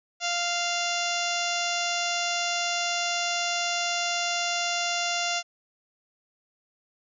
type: harmonic tone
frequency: 696 Hz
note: F5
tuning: 6 cents flat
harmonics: 1 / 2 / 3 / 4 / 5 / 6 / 7 / 8 / 9 / 10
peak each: -31 / -34 / -35 / -32 / -35 / -38 / -37 / -35 / -38 / -37 dBFS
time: 0.2-5.43 s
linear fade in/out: 50 ms
effects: none

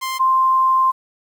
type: tone pair in turn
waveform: sawtooth / sine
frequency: 1048 / 1048 Hz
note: C6 / C6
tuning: +2 / +2 cents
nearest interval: unison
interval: 0 cents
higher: neither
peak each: -18 / -12 dBFS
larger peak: second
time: 0.01-0.19 / 0.19-0.92 s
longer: second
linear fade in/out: 20 ms
effects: 8-bit

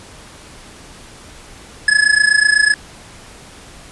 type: tone with amplitude modulation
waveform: square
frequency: 1703 Hz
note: G#6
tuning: 43 cents sharp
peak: -7 dBFS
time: 1.88-2.74 s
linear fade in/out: 2 ms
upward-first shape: sine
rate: 28 Hz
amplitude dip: 85%
effects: pink hiss -39 dBFS RMS until 3.91 s + resampled to 24000 Hz

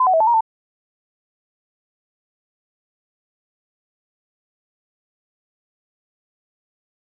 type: tone with pitch steps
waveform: sine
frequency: 1019 / 745 / 648 / 878 / 945 / 891 Hz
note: C6 / F#5 / E5 / A5 / A#5 / A5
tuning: -46 / +12 / -30 / -4 / +23 / +22 cents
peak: -12 dBFS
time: 0-0.408 s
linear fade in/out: 5 ms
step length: 68 ms
effects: none

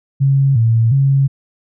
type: tone with vibrato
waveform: sine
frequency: 125 Hz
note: B2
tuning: 21 cents sharp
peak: -9 dBFS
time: 0.2-1.28 s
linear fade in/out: 20 ms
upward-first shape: square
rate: 1.4 Hz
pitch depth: 160 cents each way
effects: none

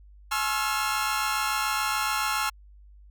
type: tone cluster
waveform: sawtooth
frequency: 851 / 1076 / 1326 / 1393 Hz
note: G#5 / C6 / E6 / F6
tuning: +42 / +48 / +10 / -5 cents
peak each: -27 dBFS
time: 0.31-2.5 s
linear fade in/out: 10 ms
effects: added 50 Hz sine -48 dBFS peak until 3.1 s

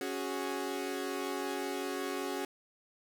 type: chord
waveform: sawtooth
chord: C# suspended fourth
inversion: none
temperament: equal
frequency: 277.2 / 370 / 415.3 Hz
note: C#4 / F#4 / G#4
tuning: 0 / 0 / 0 cents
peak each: -35 / -34 / -36 dBFS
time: 0.01-2.45 s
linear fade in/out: 2 ms
effects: none

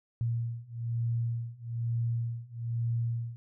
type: beating tone pair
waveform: sine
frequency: 116.3 / 117.4 Hz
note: A#2 / A#2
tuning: -4 / +13 cents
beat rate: 1.1 Hz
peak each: -33 / -32 dBFS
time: 0.21-3.36 s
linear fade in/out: 0 ms
effects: none

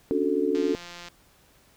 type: chord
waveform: sine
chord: D major seventh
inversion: third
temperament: just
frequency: 275.3 / 293.7 / 367.1 / 440.5 Hz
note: C#4 / D4 / F#4 / A4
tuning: -12 / 0 / -14 / +2 cents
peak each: -30 / -27 / -27 / -26 dBFS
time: 0.11-0.75 s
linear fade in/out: 0 ms
type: click train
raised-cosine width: 0.2 ms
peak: -24 dBFS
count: 94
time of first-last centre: 0.55-1.084 s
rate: 174 Hz
effects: pink hiss -59 dBFS RMS until 1.76 s

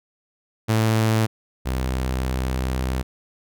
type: tone pair in turn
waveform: sawtooth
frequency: 110.7 / 64.26 Hz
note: A2 / C2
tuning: +11 / -31 cents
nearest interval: major sixth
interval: 942 cents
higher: first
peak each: -13 / -18 dBFS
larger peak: first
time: 0.68-1.27 / 1.65-3.03 s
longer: second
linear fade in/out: 20 ms
effects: none

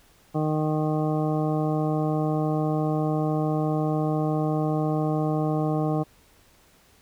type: harmonic tone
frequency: 154.1 Hz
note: D#3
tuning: 16 cents flat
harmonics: 1 / 2 / 3 / 4 / 5 / 7 / 8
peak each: -25 / -27 / -31 / -32 / -32 / -38 / -43 dBFS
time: 0.34-6.04 s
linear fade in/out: 20 ms
effects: pink hiss -58 dBFS RMS until 7.01 s

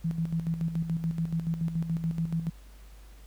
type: tone with tremolo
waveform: sine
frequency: 164.81 Hz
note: E3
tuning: in tune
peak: -25 dBFS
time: 0.04-2.5 s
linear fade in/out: 10 ms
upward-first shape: square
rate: 7 Hz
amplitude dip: 60%
effects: added 50 Hz sine -47 dBFS peak until 3.26 s + pink hiss -59 dBFS RMS until 3.26 s

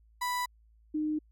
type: tone pair in turn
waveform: 35% pulse / sine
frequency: 987.8 / 306 Hz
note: B5 / D#4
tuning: 0 / -29 cents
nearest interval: octave + minor sixth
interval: 2029 cents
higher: first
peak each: -28 dBFS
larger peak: neither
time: 0.21-0.46 / 0.94-1.19 s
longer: neither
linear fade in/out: 10 ms
effects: added 55 Hz sine -59 dBFS peak until 1.31 s

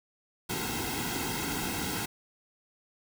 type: noise with comb filter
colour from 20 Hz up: pink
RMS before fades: -33 dBFS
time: 0.49-2.06 s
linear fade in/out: 10 ms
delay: 1.7 ms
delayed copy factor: -0.9
effects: none

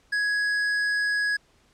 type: tone with tanh clipping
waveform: sine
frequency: 1669 Hz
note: G#6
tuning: 8 cents sharp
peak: -24 dBFS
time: 0.12-1.37 s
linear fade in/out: 10 ms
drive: 11 dB
effects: pink hiss -62 dBFS RMS until 1.73 s + low-pass 8000 Hz 12 dB/octave

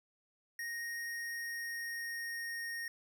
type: tone with pitch glide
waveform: square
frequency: 1866 to 1855.3 Hz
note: A#6 to A#6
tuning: +1 to -9 cents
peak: -39 dBFS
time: 0.59-2.88 s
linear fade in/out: 2 ms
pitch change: -10 cents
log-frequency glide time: 0.93-2.67 s
effects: none

